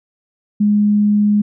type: tone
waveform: sine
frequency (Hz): 207.7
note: G#3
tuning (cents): 0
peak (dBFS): -10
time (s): 0.6-1.42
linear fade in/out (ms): 10
effects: none